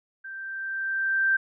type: tone with level ramp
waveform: sine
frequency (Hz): 1568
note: G6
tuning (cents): 0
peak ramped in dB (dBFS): -36 to -18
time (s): 0.24-1.37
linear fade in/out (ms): 10
effects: none